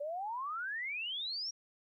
sine exponential sweep, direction up, 561 to 5710 Hz, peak -36 dBFS, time 0-1.51 s, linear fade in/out 10 ms, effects 13-bit

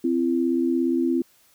sine tone pair together, 260 / 337.2 Hz, C4 / E4, -11 / +39 cents, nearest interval perfect fourth, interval 450 cents, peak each -22 dBFS, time 0.04-1.22 s, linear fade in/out 5 ms, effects white hiss -59 dBFS RMS until 1.54 s

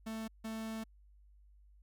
45% pulse tone bursts at uneven times, 221.8 Hz, A3, 14 cents sharp, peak -39 dBFS, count 2, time 0.06-0.28 / 0.44-0.84 s, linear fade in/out 10 ms, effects added 50 Hz sine -59 dBFS peak until 1.82 s

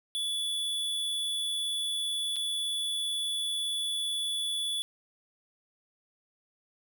square tone with dropouts, 3437 Hz, A7, 41 cents flat, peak -30 dBFS, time 0.15-4.82 s, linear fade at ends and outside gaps 0 ms, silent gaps 2.359-2.365 s, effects 11-bit

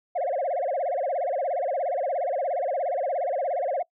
sine tone with vibrato, 621 Hz, D#5, 3 cents flat, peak -22 dBFS, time 0.15-3.83 s, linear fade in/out 10 ms, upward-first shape sine, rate 17 Hz, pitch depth 290 cents each way, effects noise-tail reverb RT60 0.1 s tail -24 dB re dry + tanh soft clip ceiling -21 dBFS

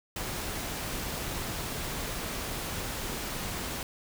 pink noise, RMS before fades -35 dBFS, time 0.16-3.83 s, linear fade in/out 2 ms, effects none

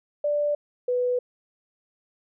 sine tone pair in turn, 587.3 / 495 Hz, D5 / B4, 0 / +4 cents, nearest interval minor third, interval 296 cents, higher first, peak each -21 dBFS, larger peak neither, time 0.24-0.55 / 0.88-1.19 s, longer neither, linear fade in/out 5 ms, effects none

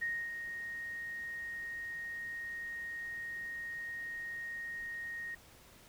sine tone with ADSR envelope, 1864.7 Hz, A#6, in tune, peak -32 dBFS, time 0.01-5.35 s, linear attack 15 ms, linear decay 280 ms, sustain -7 dB, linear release 6 ms, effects pink hiss -59 dBFS RMS until 5.88 s

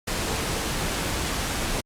sine tone in noise, 443.9 Hz, A4, 15 cents sharp, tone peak -37 dBFS, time 0.27-0.68 s, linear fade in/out 10 ms, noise pink, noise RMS -27 dBFS, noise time 0.07-1.81 s, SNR -13 dB, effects low-pass 11000 Hz 12 dB/octave + Opus 48 kbps

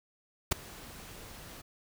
pink noise with ADSR envelope, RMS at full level -24 dBFS, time 0.51-1.62 s, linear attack 11 ms, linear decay 9 ms, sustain -24 dB, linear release 14 ms, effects none

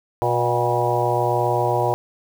harmonic tone with a mistuned harmonic, 120.9 Hz, B2, 36 cents flat, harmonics 1 / 3 / 4 / 5 / 6 / 7 / 8, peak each -25 / -25 / -25 / -25 / -25 / -25 / -25 dBFS, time 0.22-1.94 s, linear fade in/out 0 ms, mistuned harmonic 7, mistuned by -70 cents, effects 7-bit

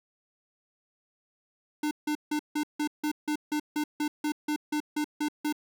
square tone bursts, 300 Hz, D4, 37 cents sharp, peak -27 dBFS, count 16, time 1.83-5.526 s, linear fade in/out 5 ms, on 81 ms, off 160 ms, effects none

